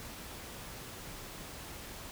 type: silence
effects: pink hiss -46 dBFS RMS until 2.11 s